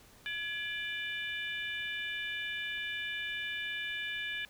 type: harmonic tone with a mistuned harmonic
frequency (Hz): 593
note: D5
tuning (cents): +17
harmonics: 3 / 4 / 5 / 6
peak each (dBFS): -38 / -40 / -42 / -44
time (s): 0.26-4.45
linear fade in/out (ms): 0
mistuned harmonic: 3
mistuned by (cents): -87
effects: pink hiss -59 dBFS RMS until 4.49 s